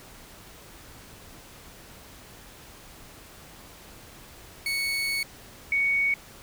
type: tone pair in turn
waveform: 30% pulse / sine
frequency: 2217 / 2231 Hz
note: C#7 / C#7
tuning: 0 / +11 cents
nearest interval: unison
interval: 11 cents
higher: second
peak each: -23 / -21 dBFS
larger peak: second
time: 4.66-5.23 / 5.72-6.14 s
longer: first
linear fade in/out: 2 ms
effects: pink hiss -48 dBFS RMS until 6.42 s